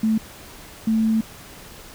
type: tone pair in turn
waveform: sine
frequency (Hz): 220 / 221.5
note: A3 / A3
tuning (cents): 0 / +12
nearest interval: unison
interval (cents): 12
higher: second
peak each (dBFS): -16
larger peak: neither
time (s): 0.03-0.18 / 0.87-1.21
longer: second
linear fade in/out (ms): 5
effects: pink hiss -42 dBFS RMS until 1.94 s